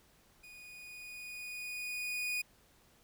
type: tone with level ramp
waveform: 40% pulse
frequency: 2468 Hz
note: D#7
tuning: 15 cents flat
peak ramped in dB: -51 to -32 dBFS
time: 0.43-2.42 s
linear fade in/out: 10 ms
effects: pink hiss -66 dBFS RMS until 3.03 s